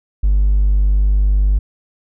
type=tone; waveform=triangle; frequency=49.9 Hz; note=G1; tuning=32 cents sharp; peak=-7 dBFS; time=0.23-1.59 s; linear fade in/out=10 ms; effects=tanh soft clip ceiling -6 dBFS